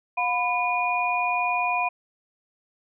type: tone cluster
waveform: sine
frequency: 716 / 994 / 2444 Hz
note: F5 / B5 / D#7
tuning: +43 / +11 / -32 cents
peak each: -26 dBFS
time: 0.17-1.89 s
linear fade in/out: 10 ms
effects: none

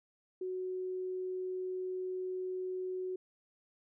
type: tone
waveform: sine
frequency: 370 Hz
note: F#4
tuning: in tune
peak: -35 dBFS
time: 0.41-3.16 s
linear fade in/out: 5 ms
effects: none

